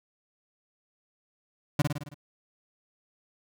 35% pulse tone with echo, 146.1 Hz, D3, 9 cents flat, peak -18 dBFS, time 1.79-1.82 s, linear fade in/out 5 ms, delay 54 ms, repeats 6, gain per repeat -4 dB, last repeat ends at 2.144 s, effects none

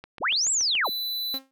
click train, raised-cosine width 0.3 ms, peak -24 dBFS, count 6, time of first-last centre 0.04-0.752 s, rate 7.02 Hz
sine linear two-way sweep, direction up then down, 30.87 to 7902 to 75.9 Hz, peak -21 dBFS, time 0.2-0.9 s, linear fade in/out 50 ms, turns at 0.51 s
square tone, 3990 Hz, B7, 17 cents sharp, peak -28 dBFS, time 0.84-1.39 s, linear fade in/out 20 ms
sawtooth tone with exponential decay, 267.1 Hz, C4, 36 cents sharp, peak -29 dBFS, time 1.34-1.51 s, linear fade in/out 0 ms, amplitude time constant 36 ms
effects none

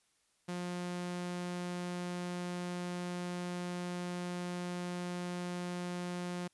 sawtooth tone, 177.4 Hz, F3, 27 cents sharp, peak -33 dBFS, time 0.48-6.48 s, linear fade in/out 10 ms, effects white hiss -74 dBFS RMS until 6.53 s + resampled to 24000 Hz

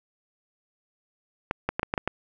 clicks, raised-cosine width 0.5 ms, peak -10 dBFS, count 7, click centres 1.511 / 1.69 / 1.795 / 1.831 / 1.939 / 1.978 / 2.076 s, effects none

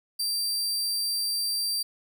sawtooth tone, 4699 Hz, D8, in tune, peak -23 dBFS, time 0.19-1.83 s, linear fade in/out 10 ms, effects none

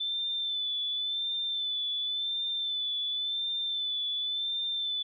sine tone with vibrato, 3520 Hz, A7, in tune, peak -29 dBFS, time 0-5.03 s, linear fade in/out 10 ms, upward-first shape sine, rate 0.92 Hz, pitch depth 36 cents each way, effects none

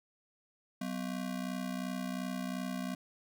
square ring-modulated tone, 220 Hz, A3, in tune, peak -33 dBFS, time 0.81-2.95 s, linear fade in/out 5 ms, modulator 31.4 Hz, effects none

